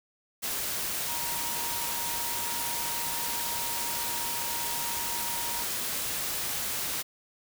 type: tone in noise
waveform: sine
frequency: 940 Hz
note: A#5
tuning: 14 cents sharp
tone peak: -38 dBFS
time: 1.07-5.64 s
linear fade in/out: 20 ms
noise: white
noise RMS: -32 dBFS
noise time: 0.42-7.03 s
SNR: -9 dB
effects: none